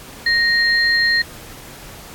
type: tone pair together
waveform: sine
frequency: 1864.7 / 4199 Hz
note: A#6 / C8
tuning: 0 / +5 cents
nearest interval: octave + major second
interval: 1405 cents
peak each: -14 / -19 dBFS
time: 0.26-1.22 s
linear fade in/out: 5 ms
effects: pink hiss -38 dBFS RMS until 2.14 s + AAC 64 kbps